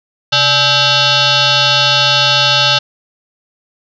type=tone with frequency modulation; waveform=sine; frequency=133.6 Hz; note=C3; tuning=36 cents sharp; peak=-8 dBFS; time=0.32-2.79 s; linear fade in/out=10 ms; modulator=719 Hz; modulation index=6.2; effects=none